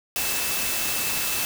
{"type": "tone in noise", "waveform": "sine", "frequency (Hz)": 2637, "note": "E7", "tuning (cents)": 0, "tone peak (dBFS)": -33, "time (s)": [0.16, 1.45], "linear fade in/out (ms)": 0, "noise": "white", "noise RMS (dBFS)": -26, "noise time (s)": [0.16, 1.45], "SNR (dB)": -10, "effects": []}